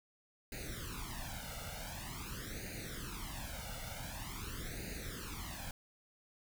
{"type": "noise with flanger", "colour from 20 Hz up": "pink", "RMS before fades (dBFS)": -44, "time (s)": [0.52, 5.71], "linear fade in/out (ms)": 2, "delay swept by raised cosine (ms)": [0.45, 1.42], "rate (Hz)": 0.46, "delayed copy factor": 1, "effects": []}